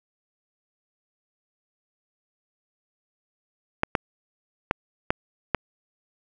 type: clicks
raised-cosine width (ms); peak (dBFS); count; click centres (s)
0.5; -5; 5; 3.834 / 3.952 / 4.711 / 5.105 / 5.547
effects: none